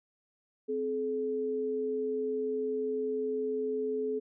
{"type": "tone pair together", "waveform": "sine", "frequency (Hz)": [260.2, 428.6], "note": ["C4", "A4"], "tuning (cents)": [-9, -45], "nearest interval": "major sixth", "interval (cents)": 864, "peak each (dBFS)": [-37, -30], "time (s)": [0.68, 4.2], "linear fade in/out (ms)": 20, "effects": []}